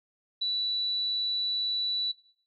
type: tone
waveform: sine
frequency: 3951 Hz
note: B7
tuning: in tune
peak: -26 dBFS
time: 0.41-2.12 s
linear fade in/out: 10 ms
effects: noise-tail reverb RT60 0.5 s tail -17 dB re dry